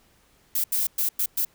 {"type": "noise bursts at uneven times", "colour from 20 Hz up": "violet", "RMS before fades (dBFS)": -24, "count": 5, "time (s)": [[0.55, 0.64], [0.72, 0.87], [0.98, 1.09], [1.19, 1.26], [1.37, 1.45]], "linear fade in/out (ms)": 5, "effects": ["pink hiss -61 dBFS RMS until 1.54 s"]}